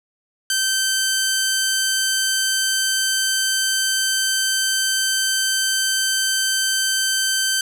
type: tone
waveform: 10% pulse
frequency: 1549 Hz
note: G6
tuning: 21 cents flat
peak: -9 dBFS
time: 0.5-7.61 s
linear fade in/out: 2 ms
effects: none